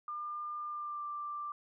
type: tone with pitch glide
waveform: sine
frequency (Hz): 1201 to 1179.7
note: D6 to D6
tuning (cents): +38 to +7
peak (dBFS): -37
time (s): 0.08-1.52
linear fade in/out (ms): 2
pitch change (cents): -31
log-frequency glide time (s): 0.68-1.04
effects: none